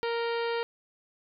harmonic tone with a mistuned harmonic, 466.2 Hz, A#4, in tune, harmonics 1 / 2 / 3 / 4 / 5 / 6 / 7 / 8 / 9 / 10, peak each -29 / -35 / -39 / -41 / -43 / -45 / -46 / -47 / -48 / -49 dBFS, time 0.03-0.63 s, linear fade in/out 0 ms, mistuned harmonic 7, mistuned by -58 cents, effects none

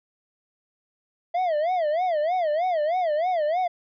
triangle tone with vibrato, 664 Hz, E5, 12 cents sharp, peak -19 dBFS, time 1.34-3.68 s, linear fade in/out 10 ms, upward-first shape sine, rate 3.2 Hz, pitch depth 200 cents each way, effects resampled to 11025 Hz

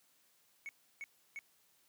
triangle tone bursts, 2217 Hz, C#7, in tune, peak -40 dBFS, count 3, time 0.66-1.39 s, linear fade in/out 0 ms, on 30 ms, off 320 ms, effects white hiss -71 dBFS RMS until 1.88 s + high-pass 100 Hz 12 dB/octave

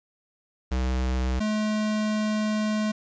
square tone pair in turn, 63.7 / 213.9 Hz, C2 / A3, -46 / -49 cents, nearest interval octave + major sixth, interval 2097 cents, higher second, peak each -24 dBFS, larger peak neither, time 0.71-1.4 / 1.4-2.92 s, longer second, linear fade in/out 10 ms, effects resampled to 16000 Hz + 9-bit

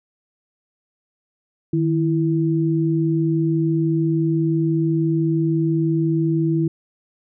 sine tone pair together, 155.56 / 329.6 Hz, D#3 / E4, 0 / 0 cents, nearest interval octave + minor second, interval 1300 cents, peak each -19 dBFS, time 1.73-6.68 s, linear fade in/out 5 ms, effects none

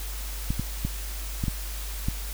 clicks, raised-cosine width 5 ms, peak -14 dBFS, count 6, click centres 0.505 / 0.596 / 0.85 / 1.439 / 1.482 / 2.085 s, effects added 50 Hz sine -32 dBFS peak until 2.33 s + white hiss -39 dBFS RMS until 2.33 s

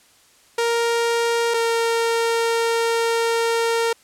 sawtooth tone pair in turn, 466.4 / 460.8 Hz, A#4 / A#4, +1 / -20 cents, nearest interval unison, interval 21 cents, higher first, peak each -14 dBFS, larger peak neither, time 0.58-1.54 / 1.54-3.93 s, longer second, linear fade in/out 5 ms, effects white hiss -54 dBFS RMS until 4.03 s + low-pass 10000 Hz 12 dB/octave

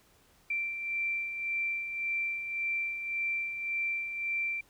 sine beating tone pair, 2349 / 2350.8 Hz, D7 / D7, 0 / +1 cents, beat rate 1.8 Hz, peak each -40 / -31 dBFS, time 0.5-4.61 s, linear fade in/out 5 ms, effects pink hiss -64 dBFS RMS until 4.69 s

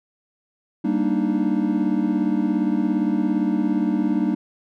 triangle chord, Eb major seventh, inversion first, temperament equal, 196 / 233.1 / 293.7 / 311.1 Hz, G3 / Bb3 / D4 / Eb4, 0 / 0 / 0 / 0 cents, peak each -22 dBFS, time 0.84-4.35 s, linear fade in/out 10 ms, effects none

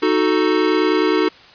square chord, D# diminished, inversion none, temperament equal, 311.1 / 370 / 440 Hz, D#4 / F#4 / A4, 0 / 0 / 0 cents, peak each -19 / -19 / -20 dBFS, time 0.02-1.29 s, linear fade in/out 10 ms, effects white hiss -44 dBFS RMS until 1.54 s + resampled to 11025 Hz

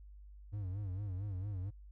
triangle tone with vibrato, 97.2 Hz, G2, 14 cents flat, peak -35 dBFS, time 0.52-1.71 s, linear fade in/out 20 ms, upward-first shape sine, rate 4.4 Hz, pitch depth 130 cents each way, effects added 50 Hz sine -51 dBFS peak until 1.91 s

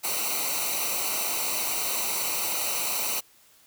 white noise with comb filter, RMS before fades -28 dBFS, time 0.03-3.21 s, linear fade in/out 20 ms, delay 0.59 ms, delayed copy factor -0.85, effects white hiss -58 dBFS RMS until 3.66 s

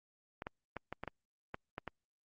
clicks, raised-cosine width 0.5 ms, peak -25 dBFS, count 9, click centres 0.421 / 0.469 / 0.767 / 0.926 / 1.036 / 1.077 / 1.544 / 1.781 / 1.877 s, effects Opus 48 kbps

